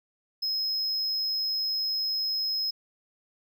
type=tone; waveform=triangle; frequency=5130 Hz; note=E8; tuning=48 cents flat; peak=-25 dBFS; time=0.42-2.71 s; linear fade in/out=10 ms; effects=none